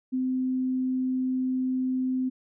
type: tone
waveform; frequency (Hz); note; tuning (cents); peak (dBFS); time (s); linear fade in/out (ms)
sine; 257.5; C4; -28; -24; 0.12-2.3; 20
effects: none